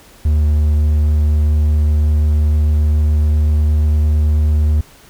triangle tone with pitch glide, 75.3 to 75.78 Hz, D2 to D#2, +44 to -45 cents, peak -8 dBFS, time 0.25-4.81 s, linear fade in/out 5 ms, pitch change +11 cents, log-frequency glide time 0.62-4.17 s, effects pink hiss -44 dBFS RMS until 5.09 s

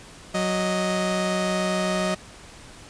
sawtooth tone pair together, 185 / 622.3 Hz, F#3 / D#5, 0 / 0 cents, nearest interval octave + major sixth, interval 2100 cents, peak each -21 dBFS, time 0.34-2.15 s, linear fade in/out 10 ms, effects pink hiss -45 dBFS RMS until 2.89 s + resampled to 22050 Hz

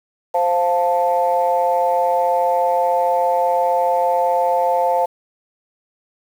sine chord, F major, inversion second, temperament equal, 523.3 / 698.5 / 880 Hz, C5 / F5 / A5, 0 / 0 / 0 cents, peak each -18 dBFS, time 0.34-5.06 s, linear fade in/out 10 ms, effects tanh soft clip ceiling -6 dBFS + 7-bit

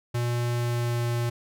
square tone with pitch glide, 120 to 119.03 Hz, B2 to A#2, -49 to +37 cents, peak -25 dBFS, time 0.14-1.3 s, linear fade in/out 10 ms, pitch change -14 cents, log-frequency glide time 0.55-1.07 s, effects none

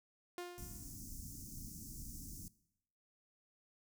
sawtooth tone with exponential decay, 353.5 Hz, F4, 21 cents sharp, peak -37 dBFS, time 0.38-1.03 s, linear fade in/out 1 ms, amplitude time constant 140 ms
pink band-stop noise, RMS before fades -49 dBFS, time 0.58-2.48 s, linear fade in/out 0 ms, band 300 to 5500 Hz, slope 48 dB/octave
effects noise-tail reverb RT60 0.8 s tail -20 dB re dry

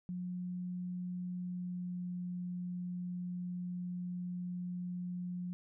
sine tone with pitch glide, 179.7 to 178.56 Hz, F3 to F3, +50 to +39 cents, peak -37 dBFS, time 0.09-5.53 s, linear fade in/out 0 ms, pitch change -11 cents, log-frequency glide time 1.36-2.1 s, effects none

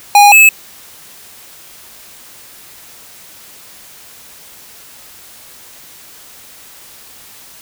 square tone pair in turn, 819 / 2600 Hz, G#5 / E7, -24 / -24 cents, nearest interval octave + minor sixth, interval 2000 cents, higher second, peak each -3 dBFS, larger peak neither, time 0.15-0.32 / 0.32-0.49 s, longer neither, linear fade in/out 2 ms, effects white hiss -38 dBFS RMS until 7.61 s

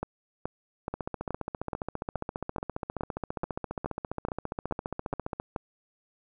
two click trains, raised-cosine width 1 ms, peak -17 / -18 dBFS, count 14 / 67, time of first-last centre 0.03-5.562 / 0.94-5.399 s, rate 2.35 / 14.8 Hz, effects none

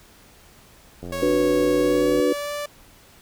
click train, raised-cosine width 2 ms, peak -22 dBFS, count 104, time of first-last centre 1.03-2.199 s, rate 88.1 Hz
sawtooth tone with pitch glide, 552 to 584.8 Hz, C#5 to D5, -7 to -7 cents, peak -23 dBFS, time 1.12-2.66 s, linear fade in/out 5 ms, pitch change +100 cents, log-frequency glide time 1.8-2.52 s
sine chord, B minor, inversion first, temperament equal with one note detuned, 293.7 / 370 / 491.6 Hz, D4 / F#4 / B4, 0 / 0 / -8 cents, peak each -22 / -23 / -20 dBFS, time 1.22-2.33 s, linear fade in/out 5 ms
effects pink hiss -51 dBFS RMS until 3.21 s

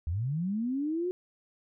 sine linear sweep, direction up, 73.42 to 370 Hz, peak -28 dBFS, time 0.07-1.11 s, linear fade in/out 0 ms, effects none

